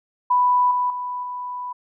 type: tone with level steps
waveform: sine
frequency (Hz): 990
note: B5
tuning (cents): +4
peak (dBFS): -14 / -18 / -25 / -27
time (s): 0.3-1.73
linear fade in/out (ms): 10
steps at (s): 0.71 / 0.9 / 1.23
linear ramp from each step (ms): 2
effects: none